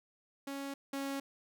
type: tone pair in turn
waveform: sawtooth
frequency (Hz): 276.9 / 275.4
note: C#4 / C#4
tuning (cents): -2 / -11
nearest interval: unison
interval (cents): 9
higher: first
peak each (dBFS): -35 / -32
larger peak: second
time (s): 0.47-0.74 / 0.93-1.2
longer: neither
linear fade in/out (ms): 5
effects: none